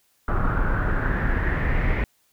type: noise with low-pass filter sweep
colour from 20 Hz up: brown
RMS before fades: -22 dBFS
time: 0.28-2.04 s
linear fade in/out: 2 ms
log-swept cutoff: 1300 to 2100 Hz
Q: 5.9
effects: white hiss -65 dBFS RMS until 2.32 s